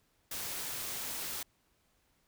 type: noise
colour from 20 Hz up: white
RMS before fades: -39 dBFS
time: 0.31-1.43 s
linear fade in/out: 5 ms
effects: pink hiss -73 dBFS RMS until 2.27 s